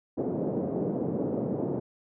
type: band-pass noise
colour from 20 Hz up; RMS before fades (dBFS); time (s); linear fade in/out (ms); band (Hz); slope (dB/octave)
white; -30; 0.17-1.8; 10; 130 to 490; 24
effects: none